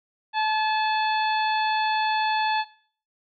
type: harmonic tone with a mistuned harmonic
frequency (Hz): 868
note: A5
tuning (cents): -24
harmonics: 1 / 2 / 3 / 4 / 5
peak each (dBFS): -22 / -28 / -32 / -34 / -36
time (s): 0.33-2.65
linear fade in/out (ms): 50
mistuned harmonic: 2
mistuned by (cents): -21
effects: noise-tail reverb RT60 0.5 s tail -18 dB re dry